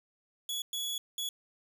sawtooth tone bursts at uneven times, 3383 Hz, G#7, 31 cents sharp, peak -30 dBFS, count 3, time 0.49-0.62 / 0.73-0.98 / 1.18-1.29 s, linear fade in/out 2 ms, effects none

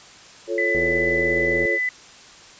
sine chord, F augmented, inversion none, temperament equal, 349.2 / 440 / 554.4 Hz, F4 / A4 / C#5, 0 / 0 / 0 cents, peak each -26 dBFS, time 0.47-1.79 s, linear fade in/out 50 ms
sine tone, 2000 Hz, B6, 21 cents sharp, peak -20 dBFS, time 0.58-1.89 s, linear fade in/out 2 ms
click train, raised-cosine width 2 ms, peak -18 dBFS, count 76, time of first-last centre 0.75-1.653 s, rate 83.1 Hz
effects white hiss -45 dBFS RMS until 2.59 s + resampled to 16000 Hz

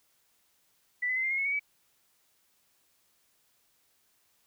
sine tone with pitch steps, 1975.5 / 2017 / 2059 / 2103 / 2147 / 2192 / 2238 / 2285 Hz, B6 / B6 / C7 / C7 / C7 / C#7 / C#7 / D7, 0 / +36 / -28 / +8 / +44 / -20 / +16 / -48 cents, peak -27 dBFS, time 1.02-1.596 s, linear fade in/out 10 ms, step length 72 ms, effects white hiss -70 dBFS RMS until 4.46 s

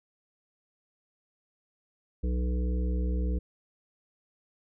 harmonic tone, 61.4 Hz, B1, 9 cents flat, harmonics 1 / 3 / 5 / 7 / 8, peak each -26 / -36 / -40 / -43 / -44 dBFS, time 2.23-3.39 s, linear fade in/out 10 ms, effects none

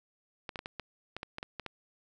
clicks, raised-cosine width 0.3 ms, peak -22 dBFS, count 11, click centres 0.492 / 0.558 / 0.591 / 0.659 / 0.797 / 1.166 / 1.231 / 1.384 / 1.429 / 1.597 / 1.663 s, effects none

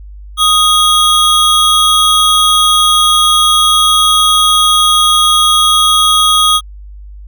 square tone pair together, 1244.5 / 3322 Hz, D#6 / G#7, 0 / 0 cents, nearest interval octave + perfect fourth, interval 1700 cents, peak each -10 dBFS, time 0.37-6.61 s, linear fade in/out 50 ms, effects added 50 Hz sine -28 dBFS peak until 7.27 s

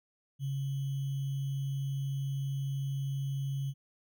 sine tone with sample-and-hold, 137.2 Hz, C#3, 17 cents flat, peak -31 dBFS, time 0.39-3.74 s, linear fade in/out 50 ms, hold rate 3150 Hz, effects none

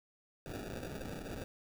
blue noise with sample-and-hold, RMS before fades -43 dBFS, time 0.46-1.44 s, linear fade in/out 0 ms, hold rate 1050 Hz, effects none

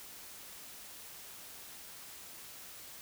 silence, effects white hiss -50 dBFS RMS until 3.01 s

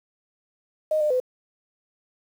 sine tone with pitch steps, 620 / 603 / 506 Hz, D#5 / D5 / B4, -6 / +46 / +42 cents, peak -19 dBFS, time 0.91-1.201 s, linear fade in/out 5 ms, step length 97 ms, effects 8-bit

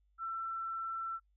sine tone, 1341 Hz, E6, 29 cents sharp, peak -36 dBFS, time 0.18-1.2 s, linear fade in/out 50 ms, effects noise-tail reverb RT60 0.1 s tail -24 dB re dry + added 50 Hz sine -69 dBFS peak until 1.36 s

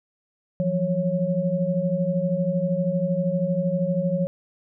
sine tone cluster, 167.9 / 180.6 / 551 Hz, E3 / F#3 / C#5, +32 / -42 / -11 cents, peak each -25 dBFS, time 0.6-4.27 s, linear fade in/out 0 ms, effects none

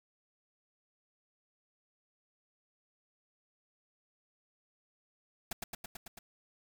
pink noise with echo, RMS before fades -37 dBFS, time 5.51-5.53 s, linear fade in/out 5 ms, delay 110 ms, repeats 6, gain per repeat -2 dB, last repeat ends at 6.19 s, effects none

